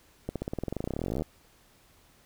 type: accelerating click train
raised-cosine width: 2 ms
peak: -18 dBFS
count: 30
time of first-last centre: 0.29-1.221 s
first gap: 67 ms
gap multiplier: 0.94
effects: pink hiss -61 dBFS RMS until 2.25 s